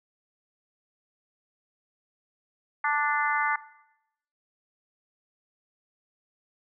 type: harmonic tone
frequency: 293.7 Hz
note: D4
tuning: in tune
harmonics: 3 / 4 / 5 / 6 / 7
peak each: -28 / -29 / -30 / -31 / -31 dBFS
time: 2.84-3.56 s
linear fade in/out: 5 ms
effects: noise-tail reverb RT60 0.8 s tail -17 dB re dry